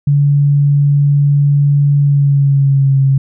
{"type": "tone with pitch glide", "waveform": "sine", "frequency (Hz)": [143.2, 135.87], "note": ["D3", "C#3"], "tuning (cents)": [-43, -34], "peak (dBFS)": -7, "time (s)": [0.07, 3.18], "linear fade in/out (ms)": 5, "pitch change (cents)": -91, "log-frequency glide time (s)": [1.99, 3], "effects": []}